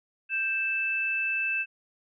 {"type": "tone pair together", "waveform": "sine", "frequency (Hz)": [1568, 2637], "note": ["G6", "E7"], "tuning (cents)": [0, 0], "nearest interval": "major sixth", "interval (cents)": 900, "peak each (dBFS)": [-33, -26], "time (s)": [0.29, 1.66], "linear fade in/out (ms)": 50, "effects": []}